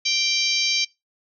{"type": "harmonic tone", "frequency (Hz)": 784, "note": "G5", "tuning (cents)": 0, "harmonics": [3, 4, 5, 6, 7, 8], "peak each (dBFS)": [-26, -27, -27, -25, -28, -29], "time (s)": [0.05, 0.85], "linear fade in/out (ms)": 10, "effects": ["noise-tail reverb RT60 0.2 s tail -21 dB re dry"]}